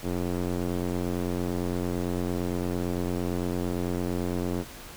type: tone with band-pass filter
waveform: square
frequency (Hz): 44.43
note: F1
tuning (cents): +31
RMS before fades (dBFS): -29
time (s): 0.02-4.65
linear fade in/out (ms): 50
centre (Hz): 330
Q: 1.1
effects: pink hiss -44 dBFS RMS until 4.96 s